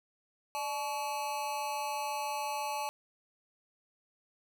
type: tone with amplitude modulation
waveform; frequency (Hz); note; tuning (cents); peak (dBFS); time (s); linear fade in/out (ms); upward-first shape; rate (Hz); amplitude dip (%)
square; 860; A5; -40; -30; 0.55-2.89; 0; sine; 266; 90
effects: none